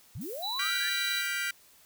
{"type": "linear sweep", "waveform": "sine", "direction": "up", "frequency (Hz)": [74.4, 1800], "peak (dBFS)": -36, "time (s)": [0.15, 0.89], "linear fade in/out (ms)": 5}
{"type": "noise", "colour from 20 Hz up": "violet", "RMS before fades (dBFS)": -44, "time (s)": [0.21, 1.27], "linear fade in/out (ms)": 5}
{"type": "tone", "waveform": "sine", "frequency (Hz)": 3951, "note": "B7", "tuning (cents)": 0, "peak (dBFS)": -32, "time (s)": [0.42, 1.22], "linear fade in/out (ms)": 20}
{"type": "chord", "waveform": "35% pulse", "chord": "G dominant seventh", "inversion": "third", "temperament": "just", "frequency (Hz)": [1411.2, 1568, 1960, 2352], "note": ["F6", "G6", "B6", "D7"], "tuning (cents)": [18, 0, -14, 2], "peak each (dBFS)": -34, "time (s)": [0.59, 1.51], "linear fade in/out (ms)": 5}
{"effects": ["white hiss -59 dBFS RMS until 1.85 s"]}